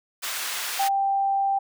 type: high-pass noise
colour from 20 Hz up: pink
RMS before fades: -30 dBFS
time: 0.22-0.89 s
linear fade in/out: 20 ms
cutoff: 1300 Hz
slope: 12 dB/octave
type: tone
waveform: sine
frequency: 787 Hz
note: G5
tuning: 7 cents sharp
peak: -20 dBFS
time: 0.79-1.59 s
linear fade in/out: 10 ms
effects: none